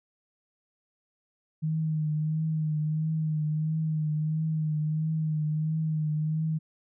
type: tone with vibrato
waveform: sine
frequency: 155.56 Hz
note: D#3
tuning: in tune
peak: -25 dBFS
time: 1.62-6.59 s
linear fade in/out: 20 ms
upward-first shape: triangle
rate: 1.5 Hz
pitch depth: 42 cents each way
effects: none